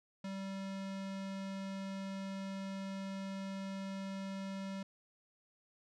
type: tone with low-pass filter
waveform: square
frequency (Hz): 194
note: G3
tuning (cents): -18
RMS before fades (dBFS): -42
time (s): 0.24-4.83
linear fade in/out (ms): 5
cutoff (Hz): 5800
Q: 0.87
effects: none